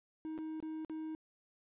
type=tone with dropouts; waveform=triangle; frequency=315 Hz; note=D#4; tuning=21 cents sharp; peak=-37 dBFS; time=0.25-1.15 s; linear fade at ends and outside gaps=0 ms; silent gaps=0.378-0.387 / 0.602-0.626 / 0.848-0.897 s; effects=resampled to 8000 Hz